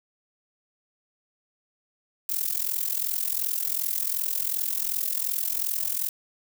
violet noise with amplitude modulation, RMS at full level -24 dBFS, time 2.29-6.09 s, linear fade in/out 2 ms, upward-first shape sine, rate 42.7 Hz, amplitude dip 85%, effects none

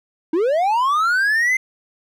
triangle linear sweep, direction up, 302.4 to 2093 Hz, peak -13 dBFS, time 0.33-1.57 s, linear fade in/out 5 ms, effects none

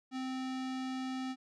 square tone with low-pass filter, 260 Hz, C4, 11 cents flat, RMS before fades -38 dBFS, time 0.11-1.36 s, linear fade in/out 50 ms, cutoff 5300 Hz, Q 0.98, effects none

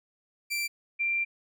sawtooth / sine tone pair in turn, 2349 / 2367 Hz, D7 / D7, 0 / +13 cents, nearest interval unison, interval 13 cents, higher second, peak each -25 dBFS, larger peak neither, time 0.5-0.68 / 0.99-1.25 s, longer second, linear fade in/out 20 ms, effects none

